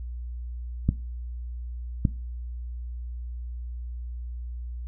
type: clicks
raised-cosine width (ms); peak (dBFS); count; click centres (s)
5; -8; 2; 0.89 / 2.052
effects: noise-tail reverb RT60 0.3 s tail -18 dB re dry + added 60 Hz sine -32 dBFS peak until 4.87 s